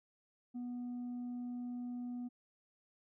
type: tone with tanh clipping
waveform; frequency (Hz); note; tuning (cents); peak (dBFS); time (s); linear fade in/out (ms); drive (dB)
triangle; 244.7; B3; -16; -40; 0.54-2.29; 20; 7
effects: none